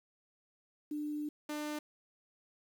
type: tone pair in turn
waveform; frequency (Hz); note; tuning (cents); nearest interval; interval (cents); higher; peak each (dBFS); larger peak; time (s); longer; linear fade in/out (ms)
sine / sawtooth; 297.9 / 299.4; D4 / D4; +25 / +33; unison; 8; second; -35 / -33; second; 0.91-1.29 / 1.49-1.79; first; 5
effects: 10-bit